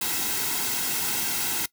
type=noise with comb filter; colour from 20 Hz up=white; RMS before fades=-27 dBFS; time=0.01-1.66 s; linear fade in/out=5 ms; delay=1.7 ms; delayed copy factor=-0.65; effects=noise-tail reverb RT60 0.1 s tail -20 dB re dry